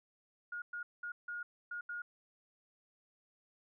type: tone bursts at uneven times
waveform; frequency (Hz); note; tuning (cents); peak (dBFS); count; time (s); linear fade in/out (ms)
sine; 1432; F6; +43; -39; 6; 0.52-0.62 / 0.73-0.83 / 1.03-1.12 / 1.28-1.43 / 1.71-1.81 / 1.89-2.02; 5
effects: none